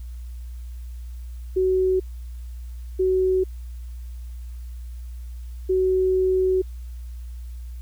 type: tone bursts at uneven times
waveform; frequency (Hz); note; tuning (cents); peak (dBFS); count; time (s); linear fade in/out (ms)
sine; 373.9; F#4; +18; -17; 3; 1.56-2 / 2.99-3.44 / 5.69-6.62; 10
effects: added 60 Hz sine -32 dBFS peak until 7.81 s + white hiss -58 dBFS RMS until 7.81 s